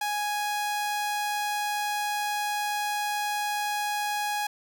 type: tone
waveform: sawtooth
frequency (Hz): 830.6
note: G#5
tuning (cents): 0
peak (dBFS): -23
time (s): 0.01-4.47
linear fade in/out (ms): 5
effects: none